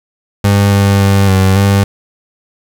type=tone with pitch steps; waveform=30% pulse; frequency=100.6 / 99.6 / 98.5 / 95.3 / 99.3 Hz; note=G2 / G2 / G2 / G2 / G2; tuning=+45 / +28 / +9 / -48 / +23 cents; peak=-4 dBFS; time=0.44-1.84 s; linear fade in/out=5 ms; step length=280 ms; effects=7-bit